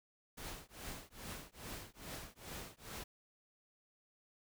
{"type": "noise with tremolo", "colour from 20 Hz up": "pink", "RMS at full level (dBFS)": -45, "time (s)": [0.37, 3.04], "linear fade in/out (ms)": 10, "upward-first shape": "triangle", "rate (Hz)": 2.4, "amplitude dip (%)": 100, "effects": []}